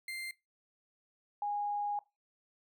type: tone pair in turn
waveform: 35% pulse / sine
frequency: 2093 / 822.7 Hz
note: C7 / G#5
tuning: 0 / -17 cents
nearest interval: octave + major third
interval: 1617 cents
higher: first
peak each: -37 / -32 dBFS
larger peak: second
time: 0.08-0.31 / 1.42-1.99 s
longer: second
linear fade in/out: 2 ms
effects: noise-tail reverb RT60 0.2 s tail -19 dB re dry